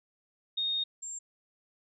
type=tone pair in turn; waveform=sine; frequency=3703 / 7406 Hz; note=A#7 / A#8; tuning=-12 / -12 cents; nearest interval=octave; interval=1200 cents; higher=second; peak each=-28 / -37 dBFS; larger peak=first; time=0.57-0.84 / 1.02-1.19 s; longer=first; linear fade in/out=10 ms; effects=none